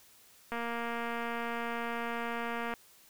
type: click train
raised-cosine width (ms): 0.5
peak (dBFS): -22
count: 520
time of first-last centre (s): 0.52-2.738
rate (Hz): 234
effects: white hiss -60 dBFS RMS until 3.09 s